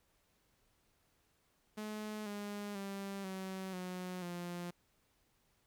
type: tone with pitch steps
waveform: sawtooth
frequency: 213.2 / 205 / 197.09 / 189.5 / 182.2 / 175.18 Hz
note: G#3 / G#3 / G3 / F#3 / F#3 / F3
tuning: +46 / -22 / +10 / +42 / -26 / +6 cents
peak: -37 dBFS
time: 1.77-4.71 s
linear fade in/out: 10 ms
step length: 490 ms
effects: pink hiss -75 dBFS RMS until 5.66 s